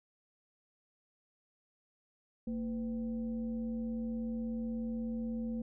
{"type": "tone with frequency modulation", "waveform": "sine", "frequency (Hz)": 229.1, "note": "A#3", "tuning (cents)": -30, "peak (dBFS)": -34, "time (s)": [2.47, 5.62], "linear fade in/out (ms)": 5, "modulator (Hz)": 275, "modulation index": 0.47, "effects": []}